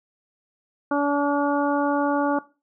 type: harmonic tone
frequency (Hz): 286.7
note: D4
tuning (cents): -42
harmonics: 1 / 2 / 3 / 4 / 5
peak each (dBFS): -22 / -25 / -27 / -28 / -29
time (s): 0.91-2.39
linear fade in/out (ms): 5
effects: noise-tail reverb RT60 0.3 s tail -19 dB re dry